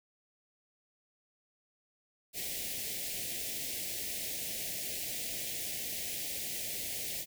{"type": "band-stop noise", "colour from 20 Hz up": "white", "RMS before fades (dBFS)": -38, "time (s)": [2.33, 7.26], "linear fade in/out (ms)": 50, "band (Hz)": [720, 1900], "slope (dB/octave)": 48, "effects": []}